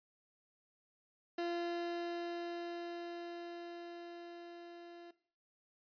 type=tone with level ramp; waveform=30% pulse; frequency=344.2 Hz; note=F4; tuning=25 cents flat; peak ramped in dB=-33 to -49 dBFS; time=1.38-5.11 s; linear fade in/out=5 ms; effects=noise-tail reverb RT60 0.5 s tail -17 dB re dry + resampled to 11025 Hz